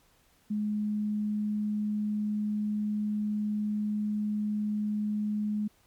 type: tone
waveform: sine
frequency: 210.2 Hz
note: G#3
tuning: 21 cents sharp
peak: -27 dBFS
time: 0.5-5.68 s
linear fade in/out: 10 ms
effects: pink hiss -65 dBFS RMS until 5.86 s + MP3 96 kbps